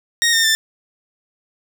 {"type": "tone with pitch steps", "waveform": "15% pulse", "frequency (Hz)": [1864.7, 1821.1, 1778.4], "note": ["A#6", "A#6", "A6"], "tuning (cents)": [0, -41, 18], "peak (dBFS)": -7, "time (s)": [0.22, 0.55], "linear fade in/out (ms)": 0, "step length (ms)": 110, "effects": []}